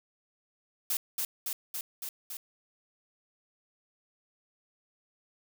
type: noise with echo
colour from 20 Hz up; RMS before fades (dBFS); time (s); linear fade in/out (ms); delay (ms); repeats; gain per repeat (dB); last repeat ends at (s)
blue; -30; 0.9-0.97; 2; 280; 5; -2; 2.37
effects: none